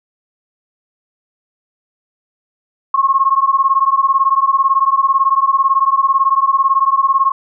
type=beating tone pair; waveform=sine; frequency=1075 / 1093 Hz; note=C6 / C#6; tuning=+47 / -25 cents; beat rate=18 Hz; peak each=-13 dBFS; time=2.94-7.32 s; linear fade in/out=5 ms; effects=none